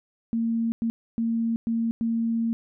sine tone bursts at uneven times, 229 Hz, A#3, 31 cents flat, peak -22 dBFS, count 5, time 0.33-0.72 / 0.82-0.9 / 1.18-1.56 / 1.67-1.91 / 2.01-2.53 s, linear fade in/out 0 ms, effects none

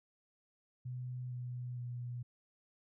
sine tone with pitch steps, 125.4 / 123.67 / 121.97 Hz, B2 / B2 / B2, +27 / +3 / -21 cents, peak -39 dBFS, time 0.85-2.23 s, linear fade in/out 10 ms, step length 460 ms, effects none

